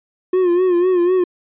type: tone with vibrato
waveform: triangle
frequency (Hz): 359.3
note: F4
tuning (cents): +49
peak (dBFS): -10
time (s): 0.33-1.24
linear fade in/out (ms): 5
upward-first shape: sine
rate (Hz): 4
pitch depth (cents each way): 70
effects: resampled to 8000 Hz